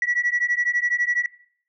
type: beating tone pair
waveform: sine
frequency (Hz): 1934 / 1946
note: B6 / B6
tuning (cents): -37 / -26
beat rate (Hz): 12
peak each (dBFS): -22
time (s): 0.02-1.26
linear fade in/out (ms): 2
effects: noise-tail reverb RT60 0.6 s tail -20 dB re dry + tanh soft clip ceiling -14 dBFS